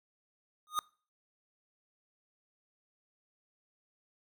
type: tone with exponential growth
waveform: square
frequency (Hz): 1233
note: D#6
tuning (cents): -16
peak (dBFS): -26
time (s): 0.67-0.79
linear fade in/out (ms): 0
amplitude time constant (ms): 24
effects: noise-tail reverb RT60 0.4 s tail -24 dB re dry